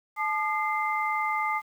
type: tone cluster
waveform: sine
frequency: 864 / 1213 / 2083 Hz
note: A5 / D#6 / C7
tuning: -32 / -44 / -8 cents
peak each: -29 / -29 / -30 dBFS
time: 0.16-1.62 s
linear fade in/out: 50 ms
effects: 9-bit